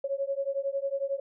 sine beating tone pair, 546 / 557 Hz, C#5 / C#5, -26 / +8 cents, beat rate 11 Hz, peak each -31 dBFS, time 0.04-1.2 s, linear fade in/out 5 ms, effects none

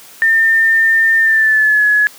sine tone with pitch glide, 1805 to 1693.9 Hz, A6 to G#6, +44 to +34 cents, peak -8 dBFS, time 0.22-2.07 s, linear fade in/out 0 ms, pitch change -110 cents, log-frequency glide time 1.2-1.85 s, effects white hiss -39 dBFS RMS until 2.18 s + high-pass 150 Hz 12 dB/octave

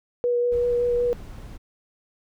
sine tone with vibrato, 483.7 Hz, B4, 36 cents flat, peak -19 dBFS, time 0.24-1.13 s, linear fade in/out 0 ms, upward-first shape sine, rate 5.3 Hz, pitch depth 10 cents each way
brown noise, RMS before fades -38 dBFS, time 0.51-1.58 s, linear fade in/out 20 ms
effects none

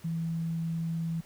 sine tone, 164.8 Hz, E3, in tune, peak -29 dBFS, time 0.04-1.21 s, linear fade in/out 10 ms, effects pink hiss -56 dBFS RMS until 1.25 s

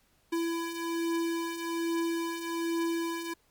square beating tone pair, 333.2 / 334.4 Hz, E4 / E4, +19 / +25 cents, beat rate 1.2 Hz, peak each -37 / -31 dBFS, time 0.32-3.34 s, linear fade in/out 10 ms, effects pink hiss -68 dBFS RMS until 3.5 s + MP3 96 kbps

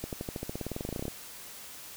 accelerating click train, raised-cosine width 2 ms, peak -21 dBFS, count 21, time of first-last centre 0.04-1.081 s, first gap 88 ms, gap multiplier 0.94, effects white hiss -46 dBFS RMS until 1.96 s

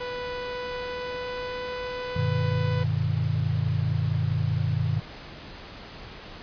sawtooth tone with pitch glide, 494.2 to 497.9 Hz, B4 to B4, +1 to +14 cents, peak -27 dBFS, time 0-2.84 s, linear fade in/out 10 ms, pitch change +13 cents, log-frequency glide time 0.27-1.64 s
sine chord, G augmented, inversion none, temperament just, 98 / 122.5 / 153.12 Hz, G2 / B2 / D#3, 0 / -14 / -27 cents, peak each -27 dBFS, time 2.16-5 s, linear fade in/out 5 ms
effects pink hiss -42 dBFS RMS until 6.42 s + resampled to 11025 Hz

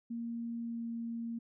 sine tone with pitch glide, 233.1 to 231.6 Hz, A#3 to A#3, 0 to -11 cents, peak -36 dBFS, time 0.1-1.39 s, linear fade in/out 10 ms, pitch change -11 cents, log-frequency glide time 0.61-0.86 s, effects none

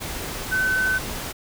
sine tone in noise, 1519 Hz, F#6, 45 cents sharp, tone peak -19 dBFS, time 0.51-0.99 s, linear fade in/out 20 ms, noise pink, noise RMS -31 dBFS, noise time 0-1.33 s, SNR +9 dB, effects none

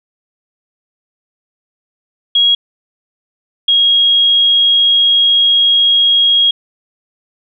sine tone pair in turn, 3300 / 3282 Hz, G#7 / G#7, -12 / -21 cents, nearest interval unison, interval 9 cents, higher first, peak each -7 dBFS, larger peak neither, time 2.35-2.55 / 3.68-6.51 s, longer second, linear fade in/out 5 ms, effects none

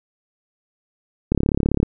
click train, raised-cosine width 3 ms, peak -5 dBFS, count 19, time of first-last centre 1.32-1.83 s, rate 35.3 Hz, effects none

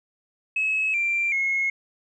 sine tone with pitch steps, 2577 / 2363 / 2167 Hz, E7 / D7 / C#7, -40 / +10 / -40 cents, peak -20 dBFS, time 0.56-1.7 s, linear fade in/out 5 ms, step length 380 ms, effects tanh soft clip ceiling -16 dBFS

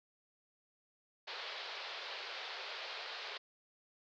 white band-pass noise, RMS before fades -45 dBFS, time 1.27-3.38 s, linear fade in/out 10 ms, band 410 to 4600 Hz, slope 48 dB/octave, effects none

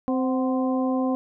harmonic tone with a mistuned harmonic, 260 Hz, C4, 11 cents flat, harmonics 1 / 2 / 3 / 4, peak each -22 / -28 / -32 / -34 dBFS, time 0.08-1.15 s, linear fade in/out 0 ms, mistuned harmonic 3, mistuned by -63 cents, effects none

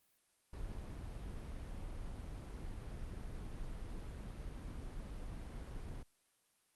brown noise, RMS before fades -45 dBFS, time 0.53-6.03 s, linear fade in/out 5 ms, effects white hiss -75 dBFS RMS until 6.75 s + Opus 32 kbps

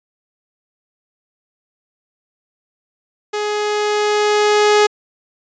sawtooth tone with level ramp, 418.9 Hz, G#4, 15 cents sharp, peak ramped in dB -15 to -5 dBFS, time 3.33-4.87 s, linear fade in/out 10 ms, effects resampled to 16000 Hz

